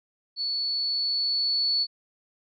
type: tone with level ramp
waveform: sine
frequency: 4433 Hz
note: C#8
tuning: 1 cent flat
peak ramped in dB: -26 to -21 dBFS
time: 0.36-1.87 s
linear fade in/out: 50 ms
effects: none